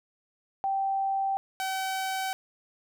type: tone pair in turn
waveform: sine / sawtooth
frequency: 780 / 763.5 Hz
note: G5 / G5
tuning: -9 / -46 cents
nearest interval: unison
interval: 37 cents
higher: first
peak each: -25 dBFS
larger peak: neither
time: 0.64-1.37 / 1.6-2.33 s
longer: neither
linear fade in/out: 0 ms
effects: none